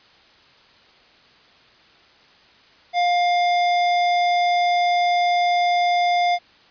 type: tone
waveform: square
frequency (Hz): 705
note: F5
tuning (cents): +16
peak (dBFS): -17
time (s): 2.93-6.39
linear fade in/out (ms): 50
effects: white hiss -52 dBFS RMS until 6.7 s + resampled to 11025 Hz